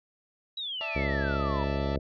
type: exponential sweep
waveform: sine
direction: down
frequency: 3940 to 932.3 Hz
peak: -32 dBFS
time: 0.57-1.64 s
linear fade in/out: 5 ms
type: chord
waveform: sawtooth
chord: D suspended second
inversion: none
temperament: equal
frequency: 587.3 / 659.3 / 880 Hz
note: D5 / E5 / A5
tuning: 0 / 0 / 0 cents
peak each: -39 / -33 / -36 dBFS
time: 0.81-1.96 s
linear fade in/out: 0 ms
type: harmonic tone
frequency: 69.3 Hz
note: C#2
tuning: in tune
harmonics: 1 / 2 / 3 / 4 / 5 / 6 / 7 / 8 / 9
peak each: -31 / -34 / -36 / -37 / -38 / -39 / -39 / -40 / -41 dBFS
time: 0.95-1.99 s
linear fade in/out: 10 ms
effects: resampled to 11025 Hz